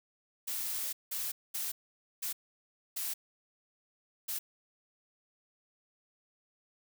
blue noise bursts at uneven times, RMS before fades -36 dBFS, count 6, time 0.47-0.93 / 1.11-1.32 / 1.54-1.72 / 2.22-2.33 / 2.96-3.14 / 4.28-4.39 s, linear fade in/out 10 ms, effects none

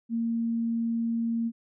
sine tone, 230.4 Hz, A#3, 20 cents flat, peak -25 dBFS, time 0.09-1.52 s, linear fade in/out 50 ms, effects none

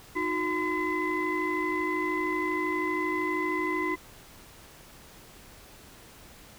sine tone cluster, 311.8 / 364.6 / 1021 / 2027 Hz, D#4 / F#4 / C6 / B6, +4 / -25 / -43 / +45 cents, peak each -31 dBFS, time 0.15-3.96 s, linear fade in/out 20 ms, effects tanh soft clip ceiling -19 dBFS + pink hiss -51 dBFS RMS until 6.58 s

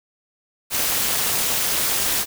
white noise with amplitude modulation, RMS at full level -18 dBFS, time 0.7-2.26 s, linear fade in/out 50 ms, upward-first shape sine, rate 247 Hz, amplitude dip 75%, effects none

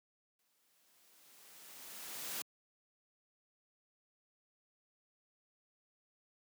white noise with exponential growth, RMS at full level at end -40 dBFS, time 0.39-2.42 s, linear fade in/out 2 ms, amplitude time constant 440 ms, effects high-pass 150 Hz 12 dB/octave

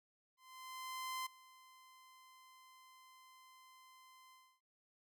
sawtooth tone with ADSR envelope, 1035 Hz, C6, 19 cents flat, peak -36 dBFS, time 0.37-4.61 s, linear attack 890 ms, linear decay 10 ms, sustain -21 dB, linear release 290 ms, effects none

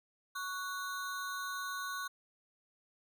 square ring-modulated tone, 1295 Hz, E6, 31 cents flat, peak -35 dBFS, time 0.35-2.08 s, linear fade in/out 10 ms, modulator 181 Hz, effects none

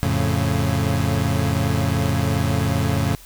30% pulse chord, F augmented, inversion none, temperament equal, 87.31 / 110 / 138.59 Hz, F2 / A2 / C#3, 0 / 0 / 0 cents, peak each -20 dBFS, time 0.03-3.15 s, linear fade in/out 0 ms, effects added 44 Hz sine -45 dBFS peak until 3.25 s + white hiss -46 dBFS RMS until 3.25 s

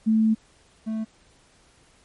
sine / triangle tone pair in turn, 220 / 220 Hz, A3 / A3, 0 / 0 cents, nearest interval unison, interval 0 cents, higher neither, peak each -16 / -23 dBFS, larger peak first, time 0.06-0.35 / 0.86-1.05 s, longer first, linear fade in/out 20 ms, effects pink hiss -58 dBFS RMS until 2.04 s + MP3 48 kbps

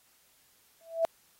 sine tone with exponential growth, 659.3 Hz, E5, in tune, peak -20 dBFS, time 0.81-1.05 s, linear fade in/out 0 ms, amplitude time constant 51 ms, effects white hiss -65 dBFS RMS until 1.39 s + AAC 48 kbps

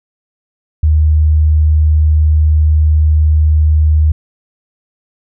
sine tone, 77 Hz, D#2, 17 cents flat, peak -6 dBFS, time 0.83-4.12 s, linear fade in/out 5 ms, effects none

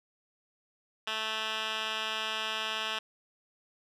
10% pulse tone with band-pass filter, 218.9 Hz, A3, 9 cents flat, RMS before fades -34 dBFS, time 1.07-2.99 s, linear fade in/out 5 ms, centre 2600 Hz, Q 2.3, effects none

